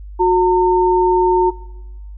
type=tone pair together; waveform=sine; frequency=363.6 / 910 Hz; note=F#4 / A#5; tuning=-30 / -42 cents; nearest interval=octave + major third; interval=1588 cents; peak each=-13 dBFS; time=0.19-1.51 s; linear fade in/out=20 ms; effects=noise-tail reverb RT60 1.0 s tail -20 dB re dry + added 50 Hz sine -30 dBFS peak until 2.17 s